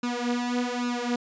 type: tone with flanger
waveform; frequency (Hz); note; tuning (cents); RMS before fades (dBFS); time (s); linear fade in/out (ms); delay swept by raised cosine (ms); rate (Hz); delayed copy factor
sawtooth; 243.6; B3; -24; -28; 0.03-1.16; 5; 0.75 to 5.25; 1.2; +0.85
effects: resampled to 16000 Hz